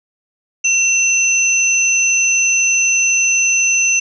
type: tone pair together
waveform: sine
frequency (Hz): 2714 / 6103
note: E7 / G8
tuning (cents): +50 / -47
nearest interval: octave + major second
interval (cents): 1403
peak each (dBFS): -14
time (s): 0.64-4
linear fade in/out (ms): 10
effects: none